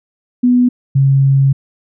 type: tone pair in turn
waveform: sine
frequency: 246.9 / 136.5 Hz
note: B3 / C#3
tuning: 0 / -26 cents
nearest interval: minor seventh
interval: 1026 cents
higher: first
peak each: -7 dBFS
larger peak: neither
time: 0.43-0.69 / 0.95-1.53 s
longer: second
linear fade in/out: 10 ms
effects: none